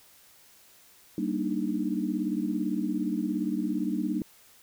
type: chord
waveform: sine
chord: Eb major seventh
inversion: first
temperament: equal with one note detuned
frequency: 194.64 / 233.1 / 293.7 / 311.1 Hz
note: G3 / Bb3 / D4 / Eb4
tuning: -12 / 0 / 0 / 0 cents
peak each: -32 dBFS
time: 1.18-4.22 s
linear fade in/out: 2 ms
effects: white hiss -57 dBFS RMS until 4.62 s